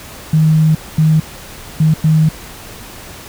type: tone bursts at uneven times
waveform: sine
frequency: 156.8 Hz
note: D#3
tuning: 14 cents sharp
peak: -7 dBFS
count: 4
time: 0.33-0.75 / 0.98-1.2 / 1.8-1.94 / 2.04-2.29 s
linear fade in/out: 5 ms
effects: pink hiss -33 dBFS RMS until 3.28 s